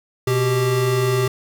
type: tone pair together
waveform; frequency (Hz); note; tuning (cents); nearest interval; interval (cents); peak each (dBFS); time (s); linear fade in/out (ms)
square; 124.15 / 392; B2 / G4; +9 / 0; octave + minor sixth; 1991; -20 / -20; 0.27-1.28; 5
effects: none